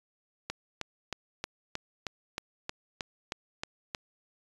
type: click train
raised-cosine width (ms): 0.2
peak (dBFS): -16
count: 12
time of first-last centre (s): 0.5-3.948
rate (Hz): 3.19
effects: resampled to 24000 Hz